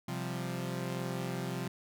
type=chord; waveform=sawtooth; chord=C suspended fourth; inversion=none; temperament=equal; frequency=130.81 / 174.61 / 196 Hz; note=C3 / F3 / G3; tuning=0 / 0 / 0 cents; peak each=-34 / -34 / -39 dBFS; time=0.08-1.68 s; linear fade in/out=5 ms; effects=none